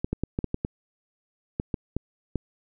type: clicks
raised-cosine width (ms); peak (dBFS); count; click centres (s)
3; -13; 11; 0.045 / 0.13 / 0.236 / 0.389 / 0.443 / 0.544 / 0.649 / 1.599 / 1.742 / 1.966 / 2.357
effects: none